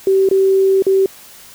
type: tone with dropouts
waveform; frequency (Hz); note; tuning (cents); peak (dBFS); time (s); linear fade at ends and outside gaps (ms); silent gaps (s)
sine; 385.5; G4; -29; -9; 0.07-1.06; 2; 0.289-0.312 / 0.823-0.866
effects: white hiss -40 dBFS RMS until 1.54 s